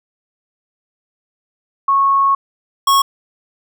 sine / square tone pair in turn, 1100 / 1100 Hz, C#6 / C#6, -14 / -14 cents, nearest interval unison, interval 0 cents, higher neither, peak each -10 dBFS, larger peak neither, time 1.88-2.35 / 2.87-3.02 s, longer first, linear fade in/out 5 ms, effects none

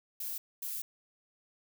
violet noise bursts at uneven times, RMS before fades -38 dBFS, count 2, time 0.2-0.38 / 0.62-0.82 s, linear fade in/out 5 ms, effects none

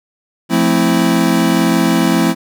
square chord, F major seventh, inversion none, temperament equal, 174.61 / 220 / 261.6 / 329.6 Hz, F3 / A3 / C4 / E4, 0 / 0 / 0 / 0 cents, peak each -17 dBFS, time 0.49-2.35 s, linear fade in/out 50 ms, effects none

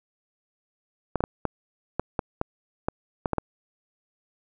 clicks, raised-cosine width 1 ms, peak -10 dBFS, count 11, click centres 1.157 / 1.206 / 1.239 / 1.453 / 1.996 / 2.192 / 2.414 / 2.885 / 3.258 / 3.333 / 3.383 s, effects none

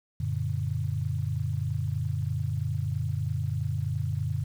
sine chord, Gb augmented, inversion none, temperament just, 92.5 / 115.62 / 144.53 Hz, Gb2 / Bb2 / D3, 0 / -14 / -27 cents, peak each -31 dBFS, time 0.2-4.44 s, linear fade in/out 5 ms, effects 9-bit

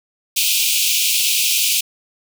pink high-pass noise, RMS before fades -17 dBFS, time 0.36-1.81 s, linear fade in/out 10 ms, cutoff 2400 Hz, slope 96 dB/octave, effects none

